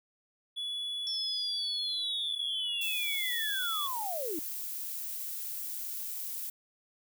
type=tone; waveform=triangle; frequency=3409 Hz; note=G#7; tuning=45 cents sharp; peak=-32 dBFS; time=0.56-3.88 s; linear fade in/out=20 ms
type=linear sweep; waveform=sine; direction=down; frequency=5420 to 288.7 Hz; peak=-34 dBFS; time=1.07-4.39 s; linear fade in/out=0 ms
type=noise; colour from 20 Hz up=violet; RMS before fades=-38 dBFS; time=2.81-6.5 s; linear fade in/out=5 ms
effects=none